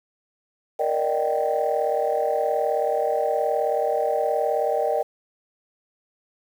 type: chord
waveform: sine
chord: Eb major seventh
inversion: second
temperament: just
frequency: 466.7 / 583.4 / 622.3 / 777.8 Hz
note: Bb4 / D5 / Eb5 / G5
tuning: +2 / -12 / 0 / -14 cents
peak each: -25 dBFS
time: 0.79-5.03 s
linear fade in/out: 10 ms
effects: tanh soft clip ceiling -12 dBFS + 8-bit